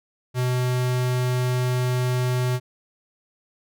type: tone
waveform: square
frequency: 125.6 Hz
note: B2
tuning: 30 cents sharp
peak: -21 dBFS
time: 0.34-2.6 s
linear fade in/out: 50 ms
effects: none